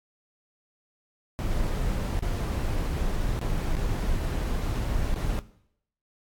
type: noise with dropouts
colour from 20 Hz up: brown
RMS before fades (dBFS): -27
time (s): 1.39-5.39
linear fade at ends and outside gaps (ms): 0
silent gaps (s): 2.191-2.224 / 3.39-3.414 / 3.752-3.768 / 5.142-5.161
effects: noise-tail reverb RT60 0.7 s tail -17 dB re dry + AAC 64 kbps